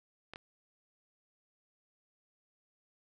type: clicks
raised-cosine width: 0.3 ms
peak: -28 dBFS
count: 2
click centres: 0.336 / 0.359 s
effects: none